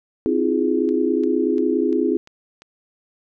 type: chord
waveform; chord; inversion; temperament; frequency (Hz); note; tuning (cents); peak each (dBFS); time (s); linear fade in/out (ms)
sine; F minor seventh; second; equal with one note detuned; 261.6 / 318.6 / 349.2 / 415.3; C4 / Eb4 / F4 / Ab4; 0 / +41 / 0 / 0; -22; 0.26-2.17; 0
type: click train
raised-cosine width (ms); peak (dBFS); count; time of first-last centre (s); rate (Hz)
0.2; -27; 6; 0.89-2.62; 2.89
effects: none